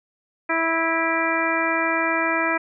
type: harmonic tone with a mistuned harmonic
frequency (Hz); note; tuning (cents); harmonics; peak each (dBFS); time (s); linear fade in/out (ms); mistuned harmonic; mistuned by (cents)
327.7; E4; -10; 1 / 2 / 3 / 4 / 5 / 6 / 7; -27 / -27 / -27 / -27 / -27 / -27 / -27; 0.49-2.58; 10; 7; +52
effects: none